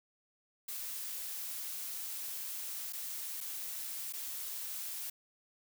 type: noise with dropouts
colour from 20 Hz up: blue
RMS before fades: -41 dBFS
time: 0.68-5.1 s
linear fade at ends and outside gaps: 5 ms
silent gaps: 2.926-2.932 / 3.406-3.409 / 4.126-4.134 s
effects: none